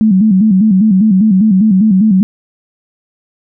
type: tone with vibrato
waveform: sine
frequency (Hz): 202.3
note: G#3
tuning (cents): -45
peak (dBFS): -5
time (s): 0.01-2.23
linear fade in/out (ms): 0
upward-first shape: square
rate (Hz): 5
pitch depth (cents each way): 130
effects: none